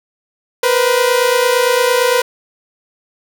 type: tone pair together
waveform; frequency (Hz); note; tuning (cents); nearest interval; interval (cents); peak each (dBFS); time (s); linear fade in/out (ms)
sawtooth; 479.2 / 508; A#4 / B4; +48 / +49; minor second; 101; -10; 0.63-2.22; 5
effects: none